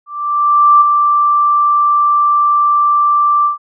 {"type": "tone with ADSR envelope", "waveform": "sine", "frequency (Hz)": 1174.7, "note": "D6", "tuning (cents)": 0, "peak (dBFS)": -3, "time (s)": [0.06, 3.58], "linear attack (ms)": 750, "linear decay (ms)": 16, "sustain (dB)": -5, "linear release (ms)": 130, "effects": []}